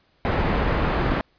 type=low-pass noise; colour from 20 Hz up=pink; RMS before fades=-22 dBFS; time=0.25-1.21 s; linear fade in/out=0 ms; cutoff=1800 Hz; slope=12 dB/octave; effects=pink hiss -63 dBFS RMS until 1.38 s + resampled to 11025 Hz